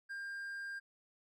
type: tone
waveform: triangle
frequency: 1600 Hz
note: G6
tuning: 35 cents sharp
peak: -39 dBFS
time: 0.09-0.8 s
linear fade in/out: 20 ms
effects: none